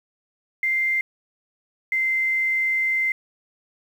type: tone pair in turn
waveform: sine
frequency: 2093 / 2079 Hz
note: C7 / C7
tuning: 0 / -12 cents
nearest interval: unison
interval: 12 cents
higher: first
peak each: -19 dBFS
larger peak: neither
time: 0.63-1.01 / 1.92-3.12 s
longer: second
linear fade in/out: 2 ms
effects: 8-bit